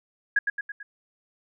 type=tone with echo; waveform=sine; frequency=1655 Hz; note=G#6; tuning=6 cents flat; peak=-17 dBFS; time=0.36-0.39 s; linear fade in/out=5 ms; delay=110 ms; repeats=4; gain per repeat=-5 dB; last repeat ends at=0.83 s; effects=none